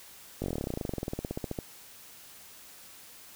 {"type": "slowing click train", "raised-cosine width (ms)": 2, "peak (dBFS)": -19, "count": 29, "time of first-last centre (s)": [0.42, 1.588], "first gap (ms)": 20, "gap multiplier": 1.05, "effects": ["white hiss -51 dBFS RMS until 3.35 s"]}